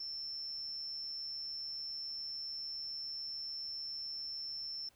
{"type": "tone with amplitude modulation", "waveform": "sine", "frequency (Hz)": 5360, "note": "E8", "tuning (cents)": 28, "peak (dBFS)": -38, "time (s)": [0, 4.89], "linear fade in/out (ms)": 5, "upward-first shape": "sine", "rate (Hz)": 147, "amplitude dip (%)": 35, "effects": ["pink hiss -69 dBFS RMS until 4.95 s"]}